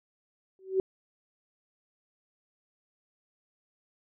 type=tone with exponential growth; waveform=sine; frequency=380 Hz; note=F#4; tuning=46 cents sharp; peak=-19 dBFS; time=0.59-0.8 s; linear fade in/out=1 ms; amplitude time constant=45 ms; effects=none